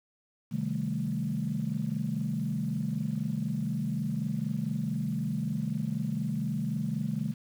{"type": "chord", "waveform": "sine", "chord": "A half-diminished seventh", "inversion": "first", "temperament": "equal", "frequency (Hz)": [130.81, 155.56, 196, 220], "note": ["C3", "Eb3", "G3", "A3"], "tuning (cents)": [0, 0, 0, 0], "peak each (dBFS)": [-35, -33, -34, -33], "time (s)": [0.51, 7.34], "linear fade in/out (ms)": 20, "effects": ["tanh soft clip ceiling -19 dBFS", "9-bit"]}